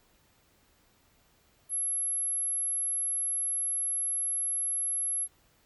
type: tone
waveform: sine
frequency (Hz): 11120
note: F9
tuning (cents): -9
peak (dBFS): -28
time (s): 1.69-5.28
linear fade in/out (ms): 50
effects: pink hiss -66 dBFS RMS until 5.65 s